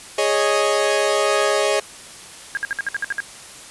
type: chord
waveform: sawtooth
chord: Ab suspended fourth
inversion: none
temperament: equal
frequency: 415.3 / 554.4 / 622.3 Hz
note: Ab4 / Db5 / Eb5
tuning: 0 / 0 / 0 cents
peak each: -17 dBFS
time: 0.18-1.8 s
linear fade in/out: 5 ms
type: tone bursts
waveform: sine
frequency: 1622 Hz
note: G#6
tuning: 41 cents flat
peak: -19 dBFS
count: 9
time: 2.55-3.203 s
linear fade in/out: 0 ms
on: 21 ms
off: 58 ms
effects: white hiss -39 dBFS RMS until 3.7 s + resampled to 24000 Hz